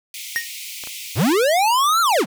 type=high-pass noise; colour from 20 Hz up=pink; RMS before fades=-33 dBFS; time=0.14-1.33 s; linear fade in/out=2 ms; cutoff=2100 Hz; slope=96 dB/octave
type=tone with exponential decay; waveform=square; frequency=1864 Hz; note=A#6; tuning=1 cent flat; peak=-16 dBFS; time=0.36-0.51 s; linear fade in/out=0 ms; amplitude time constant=31 ms
type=clicks; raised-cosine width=0.5 ms; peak=-22 / -22 dBFS; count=2; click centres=0.838 / 0.873 s
type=linear two-way sweep; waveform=square; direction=up then down; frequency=72 to 1396.9 to 132.2 Hz; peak=-15 dBFS; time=1.15-2.26 s; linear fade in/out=50 ms; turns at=2.01 s
effects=none